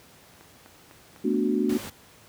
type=click train; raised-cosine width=0.5 ms; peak=-33 dBFS; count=4; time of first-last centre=0.41-1.162 s; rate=3.99 Hz
type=chord; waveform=sine; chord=B minor seventh; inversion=third; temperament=equal; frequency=220 / 246.9 / 293.7 / 370 Hz; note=A3 / B3 / D4 / F#4; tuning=0 / 0 / 0 / 0 cents; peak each=-27 dBFS; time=1.24-1.78 s; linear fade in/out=10 ms
type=noise; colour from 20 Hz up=pink; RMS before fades=-38 dBFS; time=1.69-1.9 s; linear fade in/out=5 ms
effects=pink hiss -53 dBFS RMS until 2.28 s + high-pass 80 Hz 12 dB/octave